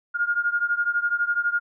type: beating tone pair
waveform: sine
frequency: 1415 / 1427 Hz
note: F6 / F6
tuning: +22 / +37 cents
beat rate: 12 Hz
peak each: -23 / -25 dBFS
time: 0.14-1.6 s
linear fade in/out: 20 ms
effects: none